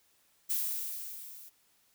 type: noise with level ramp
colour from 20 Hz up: violet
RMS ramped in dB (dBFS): -30 to -51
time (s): 0.49-1.5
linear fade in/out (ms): 20
effects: white hiss -69 dBFS RMS until 1.94 s